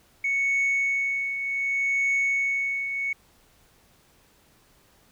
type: tone with tremolo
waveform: sine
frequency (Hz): 2217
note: C#7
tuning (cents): 0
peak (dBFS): -18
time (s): 0.24-3.13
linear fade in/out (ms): 5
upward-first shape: triangle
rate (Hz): 0.66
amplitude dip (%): 65
effects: tanh soft clip ceiling -19 dBFS + pink hiss -60 dBFS RMS until 5.11 s